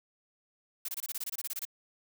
blue noise bursts, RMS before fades -36 dBFS, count 14, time 0.85-1.652 s, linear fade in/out 5 ms, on 35 ms, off 24 ms, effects none

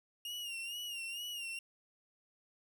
40% pulse tone with vibrato, 2823 Hz, F7, 18 cents sharp, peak -39 dBFS, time 0.25-1.59 s, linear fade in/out 2 ms, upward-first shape sine, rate 2.2 Hz, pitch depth 74 cents each way, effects none

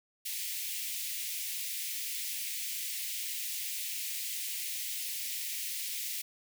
white high-pass noise, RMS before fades -37 dBFS, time 0.25-6.22 s, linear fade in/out 10 ms, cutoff 2000 Hz, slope 48 dB/octave, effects none

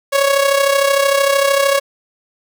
sawtooth tone with amplitude modulation, 555 Hz, C#5, 2 cents sharp, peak -5 dBFS, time 0.12-1.8 s, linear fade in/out 20 ms, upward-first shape sine, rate 33.2 Hz, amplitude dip 60%, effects none

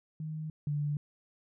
sine tone pair in turn, 155.9 / 146.8 Hz, D#3 / D3, +4 / 0 cents, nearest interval minor second, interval 104 cents, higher first, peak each -35 / -29 dBFS, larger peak second, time 0.2-0.5 / 0.67-0.97 s, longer neither, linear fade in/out 2 ms, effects none

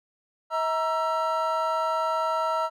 triangle tone cluster, 641 / 940 / 1335 Hz, E5 / A#5 / E6, -49 / +14 / +22 cents, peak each -26 dBFS, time 0.5-2.7 s, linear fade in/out 50 ms, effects none

